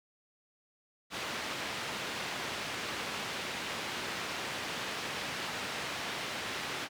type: band-pass noise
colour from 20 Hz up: white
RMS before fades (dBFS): -38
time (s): 1.1-6.89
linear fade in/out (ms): 50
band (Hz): 100 to 3200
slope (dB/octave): 12
effects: none